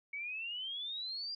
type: exponential sweep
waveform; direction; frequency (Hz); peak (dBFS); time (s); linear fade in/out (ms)
sine; up; 2233 to 4858; -38; 0.13-1.35; 5
effects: none